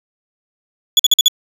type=tone bursts; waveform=35% pulse; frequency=3408 Hz; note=G#7; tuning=44 cents sharp; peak=-4 dBFS; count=5; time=0.97-1.282 s; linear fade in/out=2 ms; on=24 ms; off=48 ms; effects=resampled to 32000 Hz